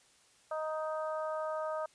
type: harmonic tone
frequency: 312.2 Hz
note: D#4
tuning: 6 cents sharp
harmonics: 2 / 3 / 4 / 5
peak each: -35 / -42 / -40 / -50 dBFS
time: 0.51-1.86 s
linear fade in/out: 5 ms
effects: white hiss -65 dBFS RMS until 1.94 s + resampled to 22050 Hz